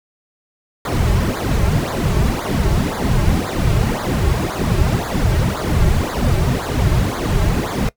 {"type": "noise with flanger", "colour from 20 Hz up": "brown", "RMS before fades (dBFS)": -17, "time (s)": [0.85, 7.89], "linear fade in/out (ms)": 2, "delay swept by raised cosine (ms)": [0.35, 4.15], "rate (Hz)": 1.9, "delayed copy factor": -0.95, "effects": ["noise-tail reverb RT60 0.1 s tail -20 dB re dry"]}